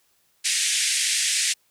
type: band-pass noise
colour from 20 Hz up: white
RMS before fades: -23 dBFS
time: 0.44-1.54 s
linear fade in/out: 20 ms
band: 1800 to 9500 Hz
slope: 48 dB/octave
effects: white hiss -65 dBFS RMS until 1.7 s